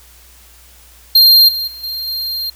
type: tone with level steps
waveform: square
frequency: 4193 Hz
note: C8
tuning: 3 cents sharp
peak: -5 / -18 / -30 / -21 / -19 dBFS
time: 1.15-2.5 s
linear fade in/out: 5 ms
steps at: 1.48 / 1.67 / 1.83 / 2.07 s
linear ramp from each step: 10 ms
effects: added 60 Hz sine -45 dBFS peak until 2.55 s + white hiss -45 dBFS RMS until 2.55 s